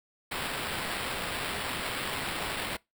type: noise with sample-and-hold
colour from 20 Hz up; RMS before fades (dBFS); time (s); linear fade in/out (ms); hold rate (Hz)
violet; -34; 0.31-2.77; 10; 6300
effects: noise-tail reverb RT60 0.2 s tail -23 dB re dry